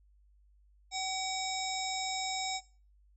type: harmonic tone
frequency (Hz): 759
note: F#5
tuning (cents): +44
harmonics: 1 / 3 / 5 / 7 / 9 / 10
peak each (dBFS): -37 / -41 / -40 / -40 / -46 / -42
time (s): 0.91-2.61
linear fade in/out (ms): 50
effects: noise-tail reverb RT60 0.4 s tail -21 dB re dry + added 50 Hz sine -61 dBFS peak until 3.16 s